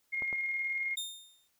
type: tone with tremolo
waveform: sine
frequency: 2139 Hz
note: C7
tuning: 38 cents sharp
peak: -30 dBFS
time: 0.12-0.96 s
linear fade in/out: 20 ms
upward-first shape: square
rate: 19 Hz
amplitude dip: 25%
type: clicks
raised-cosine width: 1 ms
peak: -30 dBFS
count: 2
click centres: 0.222 / 0.328 s
type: tone with exponential decay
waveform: sawtooth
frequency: 3644 Hz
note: A#7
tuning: 40 cents flat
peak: -29 dBFS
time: 0.97-1.48 s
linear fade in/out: 5 ms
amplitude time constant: 110 ms
effects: white hiss -74 dBFS RMS until 1.59 s